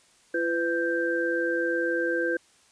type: tone cluster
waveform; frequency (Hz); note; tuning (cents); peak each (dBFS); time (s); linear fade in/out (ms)
sine; 340.3 / 502 / 1572; F4 / B4 / G6; -45 / +28 / +4; -28; 0.34-2.37; 5
effects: white hiss -60 dBFS RMS until 2.71 s + resampled to 22050 Hz